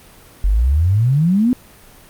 sine exponential sweep, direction up, 44.91 to 259.9 Hz, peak -11 dBFS, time 0.44-1.53 s, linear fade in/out 0 ms, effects pink hiss -44 dBFS RMS until 2.09 s + Opus 32 kbps

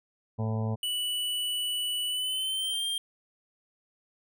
harmonic tone, 110.3 Hz, A2, 5 cents sharp, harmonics 1 / 2 / 4 / 5 / 6 / 7 / 8 / 9, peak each -28 / -34 / -40 / -42 / -44 / -45 / -46 / -47 dBFS, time 0.38-0.76 s, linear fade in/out 20 ms
square tone with pitch glide, 2960 to 3191 Hz, F#7 to G7, 0 to +30 cents, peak -29 dBFS, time 0.83-2.98 s, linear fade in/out 2 ms, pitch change +130 cents, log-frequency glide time 2.07-2.86 s
effects none

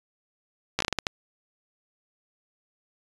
slowing click train, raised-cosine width 0.2 ms, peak -7 dBFS, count 8, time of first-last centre 0.79-1.068 s, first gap 14 ms, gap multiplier 1.34, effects resampled to 22050 Hz

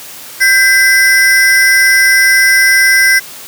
square ring-modulated tone, 1800 Hz, A6, 39 cents sharp, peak -3 dBFS, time 0.4-3.2 s, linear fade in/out 20 ms, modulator 221 Hz, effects white hiss -30 dBFS RMS until 3.47 s + high-pass 100 Hz 12 dB/octave

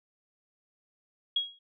sine tone with exponential decay, 3302 Hz, G#7, 11 cents flat, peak -22 dBFS, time 1.36-1.59 s, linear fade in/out 5 ms, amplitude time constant 49 ms, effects none

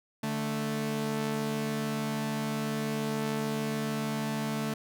sawtooth tone pair together, 146.83 / 220 Hz, D3 / A3, 0 / 0 cents, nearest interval perfect fifth, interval 700 cents, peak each -31 / -27 dBFS, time 0.23-4.74 s, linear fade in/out 5 ms, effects none

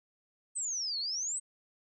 sine exponential two-way sweep, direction down then up, 8372 to 4186 to 8372 Hz, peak -32 dBFS, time 0.55-1.4 s, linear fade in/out 20 ms, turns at 0.99 s, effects none

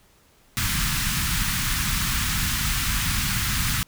pink band-stop noise, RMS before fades -24 dBFS, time 0.57-3.83 s, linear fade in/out 0 ms, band 210 to 1200 Hz, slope 24 dB/octave, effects pink hiss -58 dBFS RMS until 3.87 s

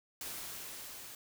white noise with level ramp, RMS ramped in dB -42 to -49 dBFS, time 0.21-1.15 s, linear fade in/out 2 ms, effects none

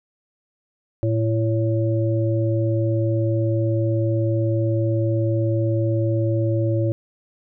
harmonic tone, 112 Hz, A2, 31 cents sharp, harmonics 1 / 3 / 5, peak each -19 / -24 / -26 dBFS, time 1.03-6.92 s, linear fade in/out 0 ms, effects none

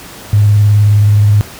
sine tone with vibrato, 103.8 Hz, G#2, in tune, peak -4 dBFS, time 0.33-1.41 s, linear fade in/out 0 ms, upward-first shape square, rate 19 Hz, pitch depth 25 cents each way, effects pink hiss -31 dBFS RMS until 1.59 s + high-pass 60 Hz 12 dB/octave

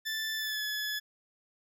20% pulse tone with pitch glide, 1760 to 1709.9 Hz, A6 to A6, 0 to -50 cents, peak -27 dBFS, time 0.05-1 s, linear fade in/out 20 ms, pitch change -50 cents, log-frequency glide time 0.36-0.63 s, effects none

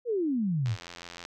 sine exponential sweep, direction down, 504 to 98 Hz, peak -25 dBFS, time 0.05-0.77 s, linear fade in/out 50 ms
click train, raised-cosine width 0.2 ms, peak -24 dBFS, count 52, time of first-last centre 0.66-1.251 s, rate 86.3 Hz
effects none

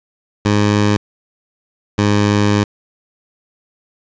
15% pulse tone pair in turn, 103.83 / 103.28 Hz, G#2 / G#2, 0 / -9 cents, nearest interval unison, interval 9 cents, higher first, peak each -5 dBFS, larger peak neither, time 0.45-0.97 / 1.98-2.64 s, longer second, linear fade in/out 5 ms, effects resampled to 16000 Hz + 7-bit

